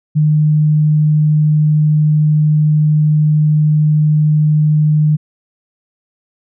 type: tone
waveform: sine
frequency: 152.2 Hz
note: D#3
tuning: 38 cents flat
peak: -8 dBFS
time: 0.15-5.17 s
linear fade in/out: 20 ms
effects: none